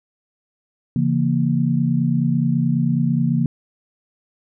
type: chord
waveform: sine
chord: A# diminished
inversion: first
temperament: equal with one note detuned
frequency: 138.59 / 167.89 / 233.1 Hz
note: C#3 / E3 / A#3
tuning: 0 / +32 / 0 cents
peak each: -20 dBFS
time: 0.96-3.46 s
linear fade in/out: 2 ms
effects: none